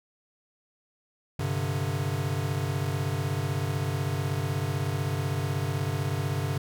square chord, G suspended fourth, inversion none, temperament equal, 98 / 130.81 / 146.83 Hz, G2 / C3 / D3, 0 / 0 / 0 cents, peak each -32 dBFS, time 1.39-6.58 s, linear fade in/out 5 ms, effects none

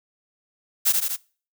blue noise with echo, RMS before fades -18 dBFS, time 0.85-0.93 s, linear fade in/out 20 ms, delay 79 ms, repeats 3, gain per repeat -3 dB, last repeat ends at 1.167 s, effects noise-tail reverb RT60 0.4 s tail -23 dB re dry

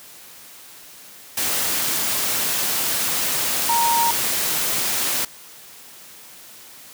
sine tone in noise, 932.3 Hz, A#5, in tune, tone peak -17 dBFS, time 3.69-4.11 s, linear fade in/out 5 ms, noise white, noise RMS -22 dBFS, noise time 1.37-5.25 s, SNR +2 dB, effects white hiss -43 dBFS RMS until 6.93 s + high-pass 100 Hz 12 dB/octave

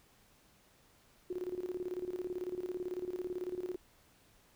sine tone with tremolo, 362 Hz, F#4, 38 cents flat, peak -34 dBFS, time 1.3-3.76 s, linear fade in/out 5 ms, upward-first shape square, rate 18 Hz, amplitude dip 75%, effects pink hiss -66 dBFS RMS until 4.55 s

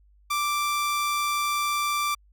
sawtooth tone, 1174.7 Hz, D6, in tune, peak -20 dBFS, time 0.3-2.15 s, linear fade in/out 10 ms, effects added 50 Hz sine -55 dBFS peak until 2.32 s

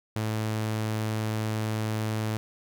sawtooth tone, 109 Hz, A2, 16 cents flat, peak -23 dBFS, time 0.16-2.37 s, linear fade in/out 0 ms, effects none

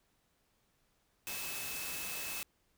sine tone in noise, 2600 Hz, E7, 24 cents flat, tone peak -45 dBFS, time 1.27-2.43 s, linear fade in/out 0 ms, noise white, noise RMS -41 dBFS, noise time 1.27-2.43 s, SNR -7 dB, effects pink hiss -75 dBFS RMS until 2.77 s

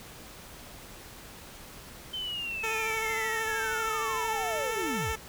sine linear sweep, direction down, 3100 to 43.65 Hz, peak -32 dBFS, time 2.13-5.13 s, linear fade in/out 10 ms
10% pulse tone with vibrato, 443.1 Hz, A4, 12 cents sharp, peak -22 dBFS, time 2.63-5.16 s, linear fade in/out 10 ms, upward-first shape triangle, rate 13 Hz, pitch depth 24 cents each way
effects pink hiss -47 dBFS RMS until 5.28 s

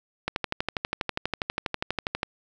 click train, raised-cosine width 0.3 ms, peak -10 dBFS, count 25, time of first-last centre 0.28-2.231 s, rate 12.3 Hz, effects none

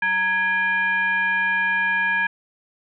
sine tone with frequency modulation, 1661.2 Hz, G#6, in tune, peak -18 dBFS, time 0.02-2.27 s, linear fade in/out 5 ms, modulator 736 Hz, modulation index 0.78, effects none

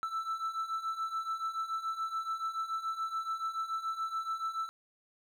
triangle beating tone pair, 1318.5 / 1325.5 Hz, E6 / E6, 0 / +9 cents, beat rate 7 Hz, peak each -37 / -33 dBFS, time 0.03-4.69 s, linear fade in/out 0 ms, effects none

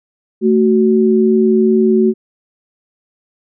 sine tone pair together, 221.8 / 373.1 Hz, A3 / F#4, +14 / +14 cents, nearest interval major sixth, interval 900 cents, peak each -11 dBFS, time 0.41-2.14 s, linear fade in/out 50 ms, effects none

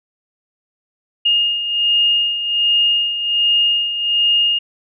sine beating tone pair, 2840 / 2841.3 Hz, F7 / F7, +28 / +29 cents, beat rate 1.3 Hz, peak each -14 / -21 dBFS, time 1.25-4.59 s, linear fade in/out 10 ms, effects none

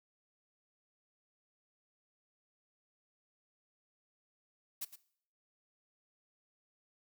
blue noise with echo, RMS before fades -39 dBFS, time 4.81-4.85 s, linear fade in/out 10 ms, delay 110 ms, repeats 1, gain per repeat -12 dB, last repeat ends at 4.96 s, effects noise-tail reverb RT60 0.6 s tail -18 dB re dry

